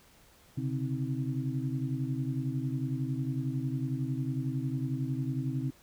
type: tone cluster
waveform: sine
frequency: 130.4 / 141.4 / 262.2 / 317.4 Hz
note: C3 / C#3 / C4 / D#4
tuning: -5 / +35 / +4 / +35 cents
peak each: -33 / -35 / -36 / -40 dBFS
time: 0.57-5.71 s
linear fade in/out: 10 ms
effects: pink hiss -60 dBFS RMS until 5.82 s